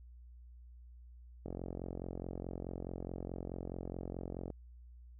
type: click train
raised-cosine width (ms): 2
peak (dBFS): -28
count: 137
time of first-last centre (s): 1.46-4.503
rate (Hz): 44.7
effects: added 60 Hz sine -52 dBFS peak until 5.19 s